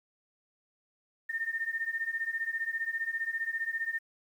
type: beating tone pair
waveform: sine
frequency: 1808 / 1823 Hz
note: A6 / A#6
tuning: +47 / -39 cents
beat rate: 15 Hz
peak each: -35 / -33 dBFS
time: 1.29-3.99 s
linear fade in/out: 10 ms
effects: 10-bit